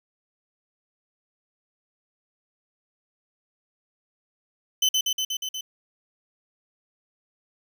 30% pulse tone with echo, 3041 Hz, F#7, 47 cents sharp, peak -15 dBFS, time 4.82-4.89 s, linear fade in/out 5 ms, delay 120 ms, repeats 6, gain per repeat -2 dB, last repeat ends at 5.61 s, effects none

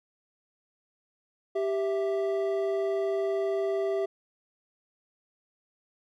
triangle tone pair together, 392 / 659.3 Hz, G4 / E5, 0 / 0 cents, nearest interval major sixth, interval 900 cents, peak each -25 / -29 dBFS, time 1.55-4.06 s, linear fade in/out 10 ms, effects none

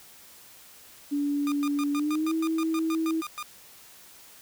sine tone with pitch glide, 287.4 to 322.6 Hz, D4 to E4, -37 to -37 cents, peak -24 dBFS, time 1.11-3.22 s, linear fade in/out 20 ms, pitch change +200 cents, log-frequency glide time 1.93-2.32 s
sawtooth tone bursts, 1213 Hz, D#6, 44 cents flat, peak -29 dBFS, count 13, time 1.47-3.427 s, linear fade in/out 0 ms, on 49 ms, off 110 ms
effects white hiss -51 dBFS RMS until 4.41 s

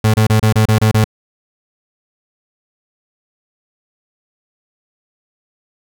35% pulse tone bursts, 108.9 Hz, A2, 17 cents flat, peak -7 dBFS, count 8, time 0.04-1.043 s, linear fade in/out 5 ms, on 100 ms, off 29 ms, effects none

